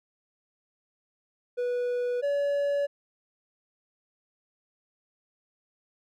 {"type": "tone pair in turn", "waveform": "triangle", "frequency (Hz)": [489.8, 569.5], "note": ["B4", "C#5"], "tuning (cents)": [-14, 47], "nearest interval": "minor third", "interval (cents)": 261, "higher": "second", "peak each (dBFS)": [-24, -22], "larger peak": "second", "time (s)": [[1.57, 2.22], [2.22, 2.87]], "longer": "neither", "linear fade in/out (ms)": 20, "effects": []}